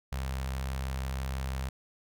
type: tone with notch filter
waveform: sawtooth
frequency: 66.1 Hz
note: C2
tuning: 18 cents sharp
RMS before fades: -34 dBFS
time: 0.12-1.69 s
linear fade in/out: 5 ms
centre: 320 Hz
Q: 0.73
effects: none